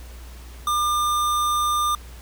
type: tone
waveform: square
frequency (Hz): 1200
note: D6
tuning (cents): +37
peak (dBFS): -20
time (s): 0.67-1.95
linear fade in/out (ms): 2
effects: added 60 Hz sine -38 dBFS peak until 2.21 s + pink hiss -47 dBFS RMS until 2.21 s